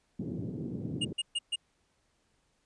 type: band-pass noise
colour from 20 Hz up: pink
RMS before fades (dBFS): -37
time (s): 0.19-1.13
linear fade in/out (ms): 5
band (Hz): 120 to 340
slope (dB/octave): 24
type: tone bursts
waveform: square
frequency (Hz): 2847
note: F7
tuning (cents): +33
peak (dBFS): -29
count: 4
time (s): 1.01-1.56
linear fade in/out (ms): 10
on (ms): 40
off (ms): 130
effects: pink hiss -73 dBFS RMS until 2.65 s + resampled to 22050 Hz